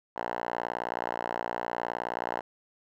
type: tone with band-pass filter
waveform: 5% pulse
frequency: 59.2 Hz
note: A#1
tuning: 27 cents sharp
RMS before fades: -34 dBFS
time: 0.16-2.41 s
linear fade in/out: 5 ms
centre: 1000 Hz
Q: 2.7
effects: none